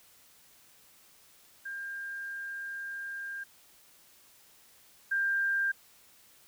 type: tone pair in turn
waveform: sine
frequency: 1600 / 1591.2 Hz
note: G6 / G6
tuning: +35 / +25 cents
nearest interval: unison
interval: 10 cents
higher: first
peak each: -36 / -26 dBFS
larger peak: second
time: 1.65-3.44 / 5.11-5.72 s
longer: first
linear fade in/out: 10 ms
effects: white hiss -60 dBFS RMS until 6.47 s